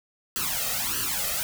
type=noise with flanger; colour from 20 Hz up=white; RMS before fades=-28 dBFS; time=0.36-1.43 s; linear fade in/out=0 ms; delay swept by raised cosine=0.66 to 1.59 ms; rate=1.6 Hz; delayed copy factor=+0.95; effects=none